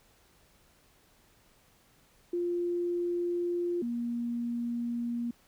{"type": "tone pair in turn", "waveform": "sine", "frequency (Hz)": [349.2, 237.2], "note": ["F4", "A#3"], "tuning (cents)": [0, 30], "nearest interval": "perfect fifth", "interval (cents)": 670, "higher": "first", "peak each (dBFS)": [-28, -30], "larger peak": "first", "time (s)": [[2.33, 3.82], [3.82, 5.31]], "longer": "neither", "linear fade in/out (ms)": 5, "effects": ["pink hiss -64 dBFS RMS until 5.47 s"]}